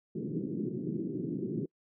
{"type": "band-pass noise", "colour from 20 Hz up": "white", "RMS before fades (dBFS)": -35, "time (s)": [0.15, 1.66], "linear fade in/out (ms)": 5, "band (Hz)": [130, 370], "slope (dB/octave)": 48, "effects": ["noise-tail reverb RT60 0.1 s tail -25 dB re dry"]}